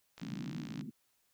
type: click train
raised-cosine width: 0.2 ms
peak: -32 dBFS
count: 37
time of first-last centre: 0.18-0.81 s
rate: 57.1 Hz
type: band-pass noise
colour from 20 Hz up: white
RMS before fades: -42 dBFS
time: 0.21-0.91 s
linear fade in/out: 10 ms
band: 140 to 280 Hz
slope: 48 dB/octave
effects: white hiss -75 dBFS RMS until 1.33 s